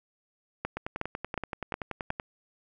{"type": "two click trains", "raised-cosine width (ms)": 0.5, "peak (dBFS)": [-15, -18], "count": [5, 16], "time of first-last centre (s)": [[0.65, 2.105], [0.77, 2.199]], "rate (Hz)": [2.75, 10.5], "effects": []}